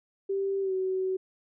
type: tone with pitch glide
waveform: sine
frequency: 391.5 to 376.2 Hz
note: G4 to F#4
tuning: -2 to +29 cents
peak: -26 dBFS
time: 0.29-1.17 s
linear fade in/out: 10 ms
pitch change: -69 cents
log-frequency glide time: 0.61-0.73 s
effects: none